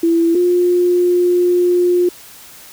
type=tone pair in turn; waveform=sine; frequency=334.4 / 355 Hz; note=E4 / F4; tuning=+25 / +28 cents; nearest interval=minor second; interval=103 cents; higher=second; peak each=-10 dBFS; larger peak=neither; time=0.03-0.35 / 0.35-2.09 s; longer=second; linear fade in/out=5 ms; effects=white hiss -39 dBFS RMS until 2.72 s